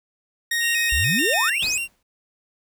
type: tone with pitch glide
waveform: sawtooth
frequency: 1864.7 to 1824.2 Hz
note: A#6 to A#6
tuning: 0 to -38 cents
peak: -17 dBFS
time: 0.51-1.5 s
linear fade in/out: 5 ms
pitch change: -38 cents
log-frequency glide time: 0.82-1.34 s
type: tone with vibrato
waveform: 45% pulse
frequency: 2637 Hz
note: E7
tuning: in tune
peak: -24 dBFS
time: 0.6-1.88 s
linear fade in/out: 50 ms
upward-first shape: square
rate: 3.4 Hz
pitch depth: 77 cents each way
type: exponential sweep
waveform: sine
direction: up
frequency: 54 to 8500 Hz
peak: -22 dBFS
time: 0.92-1.78 s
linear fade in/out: 5 ms
type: noise with exponential decay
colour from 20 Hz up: pink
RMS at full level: -33 dBFS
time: 1.62-2.03 s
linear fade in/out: 5 ms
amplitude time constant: 89 ms
effects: none